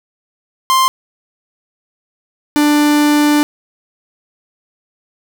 45% pulse tone pair in turn, 1050 / 295.6 Hz, C6 / D4, +6 / +11 cents, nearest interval octave + minor seventh, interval 2195 cents, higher first, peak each -9 dBFS, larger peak neither, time 0.7-0.88 / 2.56-3.43 s, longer second, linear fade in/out 0 ms, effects none

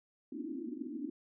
white band-pass noise, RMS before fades -41 dBFS, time 0.32-1.1 s, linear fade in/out 5 ms, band 230 to 340 Hz, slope 96 dB/octave, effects none

